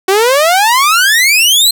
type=exponential sweep; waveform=sawtooth; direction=up; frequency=370.2 to 4186 Hz; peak=-3 dBFS; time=0.08-1.71 s; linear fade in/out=5 ms; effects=none